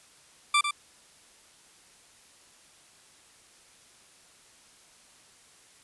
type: tone with echo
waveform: 20% pulse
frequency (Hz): 1174.7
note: D6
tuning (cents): 0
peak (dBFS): -15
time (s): 0.54-0.61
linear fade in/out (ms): 5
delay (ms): 100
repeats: 1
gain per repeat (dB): -7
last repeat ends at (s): 0.71
effects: white hiss -57 dBFS RMS until 5.83 s + resampled to 24000 Hz